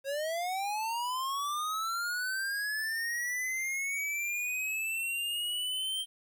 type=linear sweep; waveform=square; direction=up; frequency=536 to 3161 Hz; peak=-32 dBFS; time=0.04-6.06 s; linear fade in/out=50 ms; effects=11-bit